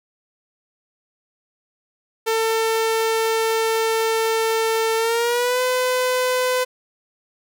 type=tone with pitch glide; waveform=sawtooth; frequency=448 to 505.8 Hz; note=A4 to B4; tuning=+31 to +41 cents; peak=-14 dBFS; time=2.26-6.65 s; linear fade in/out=20 ms; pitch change=+210 cents; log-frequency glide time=4.97-5.61 s; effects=none